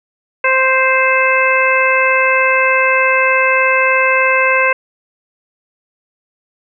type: harmonic tone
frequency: 523.3 Hz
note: C5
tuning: in tune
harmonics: 1 / 2 / 3 / 4 / 5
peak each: -16 / -16 / -16 / -16 / -16 dBFS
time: 0.44-4.73 s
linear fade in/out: 5 ms
effects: none